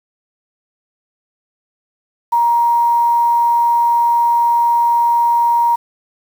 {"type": "tone with quantisation", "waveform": "sine", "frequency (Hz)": 942, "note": "A#5", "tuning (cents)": 18, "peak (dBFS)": -10, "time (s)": [2.32, 5.76], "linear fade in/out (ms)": 10, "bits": 6, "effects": []}